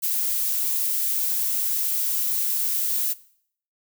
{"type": "noise", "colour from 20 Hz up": "violet", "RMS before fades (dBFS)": -24, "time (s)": [0.02, 3.14], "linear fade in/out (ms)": 20, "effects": ["noise-tail reverb RT60 0.6 s tail -19 dB re dry"]}